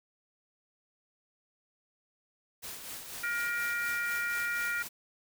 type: noise with tremolo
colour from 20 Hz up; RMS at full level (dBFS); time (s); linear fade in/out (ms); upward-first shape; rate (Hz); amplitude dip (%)
white; -41; 2.62-4.89; 20; sine; 4.1; 45
type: harmonic tone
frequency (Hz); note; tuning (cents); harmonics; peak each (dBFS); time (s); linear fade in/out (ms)
472.6; A#4; +24; 3 / 4 / 5; -32 / -36 / -38; 3.23-4.83; 10
effects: none